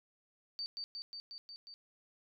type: tone with echo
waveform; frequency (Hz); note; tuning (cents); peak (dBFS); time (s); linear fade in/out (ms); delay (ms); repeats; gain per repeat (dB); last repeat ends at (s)
sine; 4600; D8; -37; -37; 0.59-0.66; 0; 180; 6; -2; 1.74
effects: none